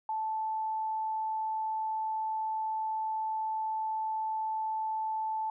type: tone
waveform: sine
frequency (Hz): 876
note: A5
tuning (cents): -8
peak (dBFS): -30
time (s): 0.09-5.5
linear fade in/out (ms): 2
effects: none